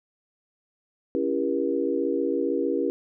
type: chord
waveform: sine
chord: C# diminished seventh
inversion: none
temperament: just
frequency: 277.2 / 332.6 / 399.1 / 479 Hz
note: C#4 / E4 / G4 / Bb4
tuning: 0 / +16 / +31 / +47 cents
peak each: -28 dBFS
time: 1.15-2.9 s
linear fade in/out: 0 ms
effects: none